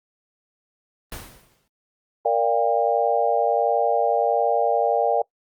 pink noise with exponential decay, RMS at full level -32 dBFS, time 1.12-1.68 s, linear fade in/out 2 ms, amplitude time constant 120 ms
sine chord, G minor seventh, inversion first, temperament equal with one note detuned, 466.2 / 587.3 / 698.5 / 800 Hz, Bb4 / D5 / F5 / G5, 0 / 0 / 0 / +35 cents, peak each -23 dBFS, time 2.25-5.22 s, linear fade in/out 5 ms
effects noise-tail reverb RT60 0.1 s tail -24 dB re dry + Opus 24 kbps

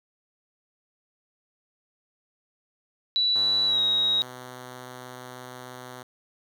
sine tone with pitch glide, 3944 to 3801 Hz, B7 to A#7, -3 to +33 cents, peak -20 dBFS, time 3.16-4.22 s, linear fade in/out 0 ms, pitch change -64 cents, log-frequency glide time 3.66-3.81 s
5% pulse tone, 126.2 Hz, B2, 38 cents sharp, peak -28 dBFS, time 3.35-6.03 s, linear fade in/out 5 ms
effects none

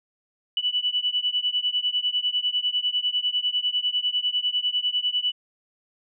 sine beating tone pair, 2960 / 2970 Hz, F#7 / F#7, 0 / +6 cents, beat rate 10 Hz, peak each -25 / -25 dBFS, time 0.57-5.32 s, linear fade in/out 2 ms, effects none

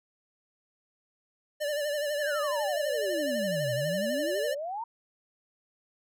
square tone with vibrato, 588 Hz, D5, 2 cents sharp, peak -29 dBFS, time 1.6-4.55 s, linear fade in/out 20 ms, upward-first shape sine, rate 12 Hz, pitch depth 55 cents each way
sine exponential two-way sweep, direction down then up, 1803 to 120.9 to 952 Hz, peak -32 dBFS, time 2.2-4.84 s, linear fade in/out 5 ms, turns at 3.73 s
effects none

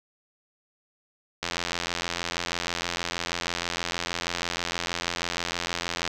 click train, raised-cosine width 0.2 ms, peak -10 dBFS, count 402, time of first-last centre 1.43-6.077 s, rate 86.3 Hz, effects none

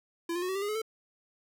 square tone with pitch steps, 338.1 / 351.4 / 365.3 / 379.7 / 394.7 / 410.3 / 426.5 / 443.3 Hz, E4 / F4 / F#4 / F#4 / G4 / G#4 / G#4 / A4, +44 / +11 / -22 / +45 / +12 / -21 / +46 / +13 cents, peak -31 dBFS, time 0.29-0.818 s, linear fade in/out 5 ms, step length 66 ms, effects none

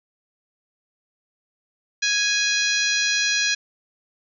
harmonic tone with a mistuned harmonic, 830.6 Hz, G#5, in tune, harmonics 2 / 3 / 4 / 5 / 6 / 7 / 8, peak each -24 / -25 / -29 / -25 / -31 / -27 / -33 dBFS, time 2.02-3.55 s, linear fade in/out 10 ms, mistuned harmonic 5, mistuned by -26 cents, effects none

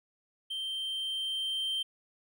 triangle tone with level ramp, 3136 Hz, G7, in tune, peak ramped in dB -32 to -28 dBFS, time 0.5-1.83 s, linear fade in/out 10 ms, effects none

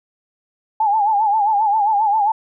sine tone with vibrato, 844 Hz, G#5, 28 cents sharp, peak -13 dBFS, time 0.8-2.32 s, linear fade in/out 5 ms, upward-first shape sine, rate 7.5 Hz, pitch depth 96 cents each way, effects none

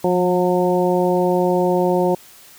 harmonic tone with a mistuned harmonic, 180 Hz, F#3, 47 cents flat, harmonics 1 / 2 / 3 / 4 / 5, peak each -21 / -18 / -20 / -24 / -24 dBFS, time 0.04-2.15 s, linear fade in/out 5 ms, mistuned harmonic 1, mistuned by -21 cents, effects white hiss -45 dBFS RMS until 2.58 s

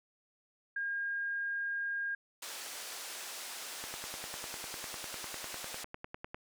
sine tone, 1618 Hz, G#6, 46 cents flat, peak -33 dBFS, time 0.76-2.15 s, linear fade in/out 5 ms
white band-pass noise, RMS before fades -44 dBFS, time 2.42-5.84 s, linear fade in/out 5 ms, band 400 to 9100 Hz, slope 12 dB/octave
click train, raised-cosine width 0.5 ms, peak -26 dBFS, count 26, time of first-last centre 3.84-6.345 s, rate 9.98 Hz
effects none

